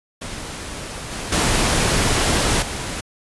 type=noise with level steps; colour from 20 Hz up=pink; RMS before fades=-31 / -28 / -18 / -27 dBFS; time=0.21-3.01 s; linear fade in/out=10 ms; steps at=1.11 / 1.32 / 2.62 s; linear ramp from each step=5 ms; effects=resampled to 24000 Hz